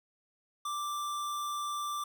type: tone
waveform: square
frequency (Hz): 1177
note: D6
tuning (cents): +3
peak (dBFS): -34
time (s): 0.65-2.04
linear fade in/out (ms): 5
effects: 10-bit